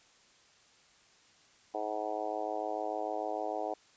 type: harmonic tone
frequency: 106.7 Hz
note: G#2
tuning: 47 cents sharp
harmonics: 3 / 4 / 5 / 6 / 7 / 8 / 9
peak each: -43 / -41 / -41 / -39 / -37 / -45 / -48 dBFS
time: 1.74-3.74 s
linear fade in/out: 5 ms
effects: white hiss -63 dBFS RMS until 3.96 s + resampled to 16000 Hz